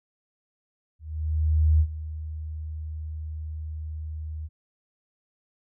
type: tone with ADSR envelope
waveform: sine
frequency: 77.78 Hz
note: D#2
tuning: in tune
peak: -15 dBFS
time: 0.99-4.49 s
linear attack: 810 ms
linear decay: 67 ms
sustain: -16 dB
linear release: 37 ms
effects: none